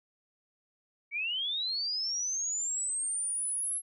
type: linear sweep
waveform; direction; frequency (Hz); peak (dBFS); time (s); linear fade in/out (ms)
sine; up; 2217 to 11150; -30; 1.11-3.82; 50
effects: none